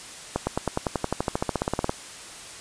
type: accelerating click train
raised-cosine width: 1 ms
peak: -9 dBFS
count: 21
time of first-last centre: 0.36-1.894 s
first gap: 110 ms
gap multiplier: 0.96
effects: white hiss -41 dBFS RMS until 2.6 s + resampled to 22050 Hz